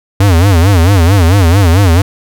square tone with vibrato, 91.2 Hz, F#2, 24 cents flat, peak -5 dBFS, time 0.2-2.02 s, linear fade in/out 5 ms, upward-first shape sine, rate 4.5 Hz, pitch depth 200 cents each way, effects none

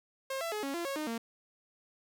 sawtooth tone with pitch steps, 535 / 668 / 423.2 / 275.9 / 342.3 / 549 / 306.3 / 229.8 Hz, C5 / E5 / G#4 / C#4 / F4 / C#5 / D#4 / A#3, +38 / +23 / +33 / -8 / -35 / -17 / -27 / -25 cents, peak -30 dBFS, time 0.3-1.18 s, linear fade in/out 5 ms, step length 110 ms, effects none

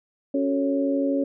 harmonic tone with a mistuned harmonic, 92.5 Hz, F#2, in tune, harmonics 3 / 4 / 5 / 6, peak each -22 / -33 / -32 / -26 dBFS, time 0.34-1.24 s, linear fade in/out 5 ms, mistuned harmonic 5, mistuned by -78 cents, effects none

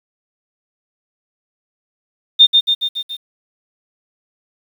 sine tone with echo, 3634 Hz, A#7, 45 cents flat, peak -3 dBFS, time 2.39-2.47 s, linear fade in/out 20 ms, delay 140 ms, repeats 5, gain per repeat -4 dB, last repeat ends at 3.17 s, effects 7-bit

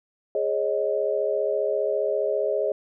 sine chord, Ab suspended fourth, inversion none, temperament equal with one note detuned, 415.3 / 547.4 / 622.3 Hz, Ab4 / Db5 / Eb5, 0 / -22 / 0 cents, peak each -26 dBFS, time 0.35-2.72 s, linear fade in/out 2 ms, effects none

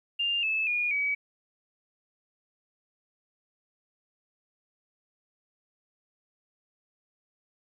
sine tone with pitch steps, 2800 / 2612 / 2438 / 2274 Hz, F7 / E7 / D#7 / C#7, +4 / -17 / -36 / +44 cents, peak -25 dBFS, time 0.19-1.15 s, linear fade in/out 10 ms, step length 240 ms, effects 11-bit

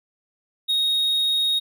triangle tone, 3746 Hz, A#7, 8 cents sharp, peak -17 dBFS, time 0.68-1.6 s, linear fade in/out 20 ms, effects none

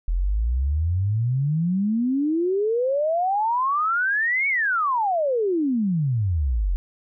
sine exponential two-way sweep, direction up then down, 40.82 to 2262 to 40.82 Hz, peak -19 dBFS, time 0.08-6.76 s, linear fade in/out 0 ms, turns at 4.48 s, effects none

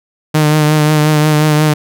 sawtooth tone with vibrato, 152.3 Hz, D#3, 37 cents flat, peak -4 dBFS, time 0.34-1.74 s, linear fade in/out 10 ms, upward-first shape triangle, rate 5.6 Hz, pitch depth 33 cents each way, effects none

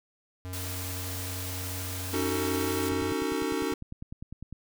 square tone with pitch glide, 91.8 to 92.44 Hz, F#2 to F#2, -13 to -1 cents, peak -36 dBFS, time 0.45-3.12 s, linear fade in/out 0 ms, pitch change +12 cents, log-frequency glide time 1.09-2.69 s
white noise, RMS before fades -38 dBFS, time 0.53-2.89 s, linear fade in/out 2 ms
square chord, D# half-diminished seventh, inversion third, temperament just, 280 / 311.1 / 373.4 / 448 Hz, C#4 / D#4 / F#4 / A4, +18 / 0 / +16 / +31 cents, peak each -34 dBFS, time 2.13-3.74 s, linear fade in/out 5 ms
click train, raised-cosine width 5 ms, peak -28 dBFS, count 17, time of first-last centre 2.92-4.526 s, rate 9.96 Hz
effects none

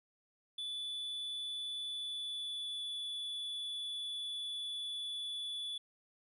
triangle tone with pitch glide, 3469 to 3445 Hz, A7 to A7, -25 to -37 cents, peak -37 dBFS, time 0.58-5.78 s, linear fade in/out 5 ms, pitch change -12 cents, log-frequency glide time 1.88-2.98 s, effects resampled to 32000 Hz

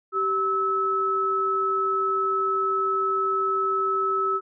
sine tone pair together, 387.1 / 1300 Hz, G4 / E6, -22 / -24 cents, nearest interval octave + major sixth, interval 2098 cents, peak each -27 / -22 dBFS, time 0.12-4.41 s, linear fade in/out 50 ms, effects none

